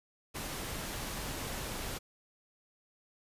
pink noise, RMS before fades -39 dBFS, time 0.34-1.99 s, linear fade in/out 20 ms, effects resampled to 32000 Hz

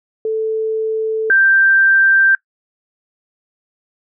sine tone pair in turn, 440 / 1572 Hz, A4 / G6, 0 / +4 cents, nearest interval octave + minor seventh, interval 2204 cents, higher second, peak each -15 / -8 dBFS, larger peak second, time 0.25-1.3 / 1.3-2.35 s, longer neither, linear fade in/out 2 ms, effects noise-tail reverb RT60 0.1 s tail -22 dB re dry

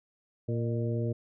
harmonic tone with a mistuned harmonic, 116.2 Hz, A#2, 5 cents flat, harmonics 1 / 2 / 3 / 4 / 5, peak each -29 / -36 / -37 / -37 / -41 dBFS, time 0.48-1.13 s, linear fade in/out 10 ms, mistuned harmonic 5, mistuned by +52 cents, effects none

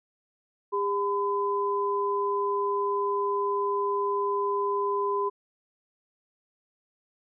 sine tone pair together, 403 / 1010.2 Hz, G4 / B5, +48 / +39 cents, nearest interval octave + major third, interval 1591 cents, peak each -27 dBFS, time 0.72-5.3 s, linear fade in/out 20 ms, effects none

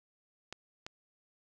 clicks, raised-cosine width 0.2 ms, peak -24 dBFS, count 2, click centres 0.526 / 0.865 s, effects none

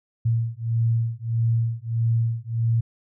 sine beating tone pair, 114.3 / 115.9 Hz, A#2 / A#2, -34 / -10 cents, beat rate 1.6 Hz, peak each -23 dBFS, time 0.25-2.81 s, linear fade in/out 10 ms, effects none

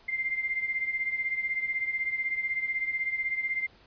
sine beating tone pair, 2093 / 2109 Hz, C7 / C7, 0 / +13 cents, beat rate 16 Hz, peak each -29 / -34 dBFS, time 0.08-3.67 s, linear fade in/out 10 ms, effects pink hiss -58 dBFS RMS until 3.86 s + resampled to 11025 Hz

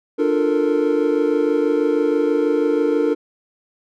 triangle chord, Bb major seventh, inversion first, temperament equal with one note detuned, 297.2 / 349.2 / 440 / 466.2 Hz, D4 / F4 / A4 / Bb4, +21 / 0 / 0 / 0 cents, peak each -18 / -22 / -19 / -18 dBFS, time 0.18-3.15 s, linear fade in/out 20 ms, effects none

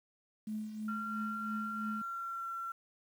sine tone with tremolo, 215 Hz, A3, 40 cents flat, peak -34 dBFS, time 0.47-2.02 s, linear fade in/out 5 ms, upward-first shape triangle, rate 3 Hz, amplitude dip 65%
sine tone with pitch glide, 1376 to 1357.8 Hz, F6 to F6, -26 to -49 cents, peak -37 dBFS, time 0.88-2.72 s, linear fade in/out 5 ms, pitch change -23 cents, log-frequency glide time 1.89-2.48 s
effects tanh soft clip ceiling -27 dBFS + 10-bit

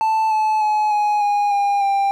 triangle tone with pitch steps, 880 / 864.9 / 850 / 835.4 / 821.1 / 807 / 793.1 Hz, A5 / A5 / G#5 / G#5 / G#5 / G#5 / G5, 0 / -30 / +40 / +10 / -20 / -50 / +20 cents, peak -13 dBFS, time 0.01-2.11 s, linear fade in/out 0 ms, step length 300 ms, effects none

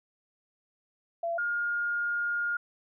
sine tone pair in turn, 677 / 1418.9 Hz, E5 / F6, +46 / +27 cents, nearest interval octave + minor second, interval 1281 cents, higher second, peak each -28 / -27 dBFS, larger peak second, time 1.23-1.38 / 1.38-2.57 s, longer second, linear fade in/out 5 ms, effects none

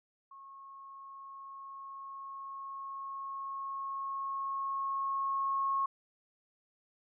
sine tone with level ramp, 1091 Hz, C#6, 28 cents flat, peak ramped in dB -49 to -28 dBFS, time 0.31-5.86 s, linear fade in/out 5 ms, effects none

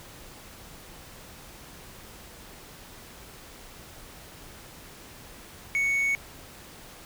triangle tone, 2220 Hz, C#7, 2 cents sharp, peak -21 dBFS, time 5.75-6.15 s, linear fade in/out 0 ms, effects pink hiss -47 dBFS RMS until 7.05 s

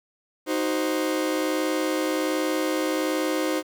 40% pulse chord, C diminished, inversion first, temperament equal with one note detuned, 311.1 / 372.4 / 523.3 Hz, Eb4 / Gb4 / C5, 0 / +11 / 0 cents, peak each -25 / -29 / -27 dBFS, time 0.46-3.63 s, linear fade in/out 50 ms, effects 9-bit

